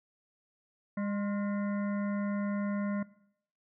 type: harmonic tone with a mistuned harmonic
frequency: 202.6 Hz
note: G#3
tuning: 43 cents flat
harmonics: 1 / 3 / 5 / 7 / 9 / 10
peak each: -31 / -41 / -45 / -48 / -50 / -51 dBFS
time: 0.97-3.03 s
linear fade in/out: 5 ms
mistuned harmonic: 5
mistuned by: +73 cents
effects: noise-tail reverb RT60 0.7 s tail -19 dB re dry